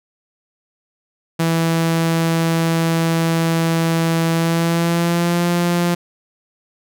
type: tone with pitch glide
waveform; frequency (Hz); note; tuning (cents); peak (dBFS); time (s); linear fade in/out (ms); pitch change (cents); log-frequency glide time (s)
sawtooth; 164.81 to 173.6; E3 to F3; 0 to -10; -11; 1.39-5.95; 10; +90; 4.31-5.47
effects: none

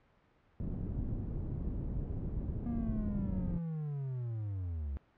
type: low-pass noise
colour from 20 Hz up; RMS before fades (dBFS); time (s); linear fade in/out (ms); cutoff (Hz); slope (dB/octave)
pink; -37; 0.6-3.58; 0; 220; 12
type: linear sweep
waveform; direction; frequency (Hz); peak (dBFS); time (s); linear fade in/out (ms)
triangle; down; 239.2 to 65.4; -33; 2.66-4.97; 0
effects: pink hiss -68 dBFS RMS until 5.17 s + low-pass 2000 Hz 12 dB/octave

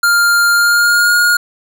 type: tone with pitch glide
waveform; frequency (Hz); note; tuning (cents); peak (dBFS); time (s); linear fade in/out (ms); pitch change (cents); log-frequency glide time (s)
square; 1400 to 1430.2; F6 to F6; +4 to +41; -9; 0.03-1.37; 5; +37; 0.52-1.14
effects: none

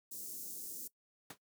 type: band-stop noise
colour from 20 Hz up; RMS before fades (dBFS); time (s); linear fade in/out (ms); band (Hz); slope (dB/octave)
white; -45; 0.11-0.88; 10; 410 to 6100; 24
type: noise with exponential decay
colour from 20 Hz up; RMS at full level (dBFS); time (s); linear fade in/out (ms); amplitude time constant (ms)
pink; -40; 1.3-1.38; 5; 17
effects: noise-tail reverb RT60 0.1 s tail -20 dB re dry + high-pass 200 Hz 12 dB/octave

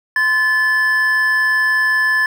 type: tone pair together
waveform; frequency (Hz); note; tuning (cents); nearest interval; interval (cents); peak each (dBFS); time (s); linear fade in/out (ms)
triangle; 1033 / 1737.3; C6 / A6; -22 / -22; major sixth; 900; -22 / -11; 0.16-2.26; 2
effects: none

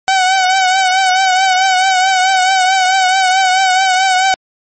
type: tone with vibrato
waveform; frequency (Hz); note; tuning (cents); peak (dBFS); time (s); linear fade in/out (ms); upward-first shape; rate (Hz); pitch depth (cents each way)
sawtooth; 753; F#5; +30; -5; 0.08-4.34; 0; triangle; 4.6; 54
effects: MP3 32 kbps

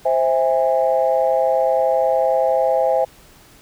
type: chord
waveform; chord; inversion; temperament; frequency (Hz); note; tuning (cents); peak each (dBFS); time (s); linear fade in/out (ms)
sine; C augmented; none; just; 523.3 / 654.1 / 817.6; C5 / E5 / G#5; 0 / -14 / -27; -17 / -18 / -20; 0.05-3.05; 10
effects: tanh soft clip ceiling -5 dBFS + pink hiss -48 dBFS RMS until 3.61 s

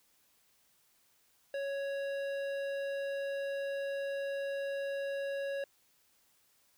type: tone with hard clipping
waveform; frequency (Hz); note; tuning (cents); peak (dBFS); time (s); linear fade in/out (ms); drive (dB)
sine; 555; C#5; +2; -36; 1.54-5.64; 2; 12
effects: white hiss -70 dBFS RMS until 6.77 s

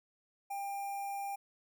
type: tone with notch filter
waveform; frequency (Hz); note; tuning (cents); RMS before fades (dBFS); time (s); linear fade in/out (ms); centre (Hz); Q
square; 797; G5; +28; -39; 0.5-1.36; 10; 3900; 0.6
effects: none

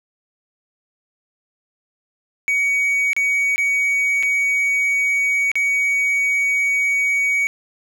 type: tone with dropouts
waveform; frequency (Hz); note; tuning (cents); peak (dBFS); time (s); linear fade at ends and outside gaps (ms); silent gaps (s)
triangle; 2252; C#7; +27; -14; 2.48-7.47; 0; 3.132-3.165 / 3.56-3.58 / 4.227-4.232 / 5.516-5.555
effects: none

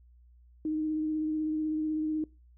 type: tone with vibrato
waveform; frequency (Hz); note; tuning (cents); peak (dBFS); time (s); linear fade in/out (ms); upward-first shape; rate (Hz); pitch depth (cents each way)
sine; 310; D#4; -6; -28; 0.65-2.24; 2; sine; 16; 18
effects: noise-tail reverb RT60 0.3 s tail -24 dB re dry + added 60 Hz sine -55 dBFS peak until 2.57 s

